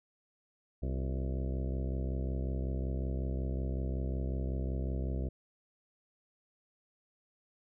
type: harmonic tone with a mistuned harmonic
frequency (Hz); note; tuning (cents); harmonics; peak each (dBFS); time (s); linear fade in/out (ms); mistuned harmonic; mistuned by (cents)
65.41; C2; 0; 1 / 2 / 3 / 4 / 5 / 6 / 7 / 8 / 9 / 10; -33 / -39 / -43 / -45 / -47 / -49 / -50 / -51 / -52 / -53; 0.82-5.29; 10; 5; +81
effects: none